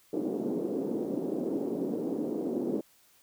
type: band-pass noise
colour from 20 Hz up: white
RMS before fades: -32 dBFS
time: 0.13-2.81 s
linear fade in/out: 5 ms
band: 230 to 400 Hz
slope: 24 dB/octave
effects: white hiss -63 dBFS RMS until 3.22 s